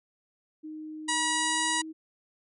sine tone with pitch glide, 310 to 317.2 Hz, D#4 to D#4, -6 to +33 cents, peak -37 dBFS, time 0.63-1.93 s, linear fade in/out 20 ms, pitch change +39 cents, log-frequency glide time 1.31-1.67 s
harmonic tone, 963 Hz, B5, 44 cents flat, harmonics 1 / 2 / 3 / 4 / 5 / 6 / 7 / 8 / 9 / 10, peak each -31 / -31 / -35 / -35 / -39 / -41 / -36 / -37 / -37 / -38 dBFS, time 1.08-1.82 s, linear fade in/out 10 ms
effects none

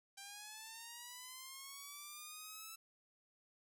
5% pulse linear sweep, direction up, 784 to 1323 Hz, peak -38 dBFS, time 0.17-2.76 s, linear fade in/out 10 ms, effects none

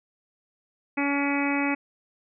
harmonic tone, 282.8 Hz, C#4, 35 cents sharp, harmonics 1 / 2 / 3 / 4 / 5 / 6 / 7 / 8 / 9, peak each -25 / -35 / -32 / -37 / -36 / -40 / -33 / -32 / -33 dBFS, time 0.97-1.75 s, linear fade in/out 10 ms, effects none

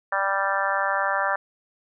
harmonic tone, 196 Hz, G3, in tune, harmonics 3 / 4 / 5 / 6 / 7 / 8 / 9, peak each -29 / -29 / -29 / -29 / -29 / -29 / -29 dBFS, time 0.12-1.36 s, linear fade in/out 5 ms, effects none

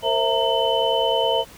sine tone cluster, 461.1 / 531 / 660 / 918 / 3030 Hz, A#4 / C5 / E5 / A#5 / F#7, -19 / +25 / +2 / -27 / +40 cents, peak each -24 dBFS, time 0.02-1.45 s, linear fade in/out 50 ms, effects pink hiss -45 dBFS RMS until 1.57 s

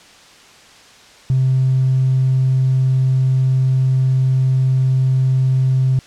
triangle tone with tanh clipping, 130.81 Hz, C3, in tune, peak -11 dBFS, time 1.3-5.99 s, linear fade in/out 0 ms, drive 1 dB, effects white hiss -44 dBFS RMS until 6.06 s + low-pass 6000 Hz 12 dB/octave

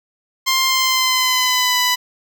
10% pulse tone with pitch glide, 1053 to 993.9 Hz, C6 to B5, +11 to +11 cents, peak -6 dBFS, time 0.46-1.96 s, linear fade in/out 20 ms, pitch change -100 cents, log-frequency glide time 0.67-1.78 s, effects none

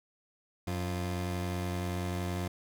25% pulse tone pair together, 90.54 / 349.2 Hz, F#2 / F4, -37 / 0 cents, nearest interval octave + major seventh, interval 2337 cents, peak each -29 / -36 dBFS, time 0.67-2.48 s, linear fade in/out 5 ms, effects none

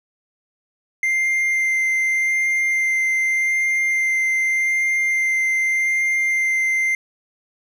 triangle tone with vibrato, 2093 Hz, C7, in tune, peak -15 dBFS, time 1.03-6.95 s, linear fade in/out 2 ms, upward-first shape sine, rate 0.84 Hz, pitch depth 8 cents each way, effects none

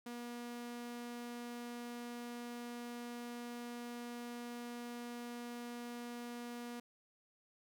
sawtooth tone, 239.8 Hz, A#3, 49 cents sharp, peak -40 dBFS, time 0.06-6.8 s, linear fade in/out 5 ms, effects none

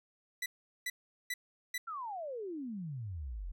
sawtooth tone bursts, 1980 Hz, B6, 4 cents sharp, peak -31 dBFS, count 4, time 0.42-1.78 s, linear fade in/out 5 ms, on 40 ms, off 400 ms
sine exponential sweep, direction down, 1396.9 to 39 Hz, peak -38 dBFS, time 1.87-3.52 s, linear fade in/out 10 ms
effects none

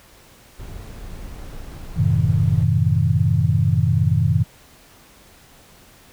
brown noise, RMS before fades -34 dBFS, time 0.58-2.65 s, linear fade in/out 20 ms
sine chord, F# diminished seventh, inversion none, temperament equal with one note detuned, 92.5 / 110 / 130.81 / 159.57 Hz, F#2 / A2 / C3 / Eb3, 0 / 0 / 0 / +44 cents, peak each -20 dBFS, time 1.96-4.44 s, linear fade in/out 20 ms
effects pink hiss -49 dBFS RMS until 6.12 s

